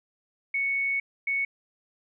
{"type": "tone bursts at uneven times", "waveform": "sine", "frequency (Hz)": 2217, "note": "C#7", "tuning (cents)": 0, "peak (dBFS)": -24, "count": 2, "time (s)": [[0.54, 1], [1.27, 1.45]], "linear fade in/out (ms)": 5, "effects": []}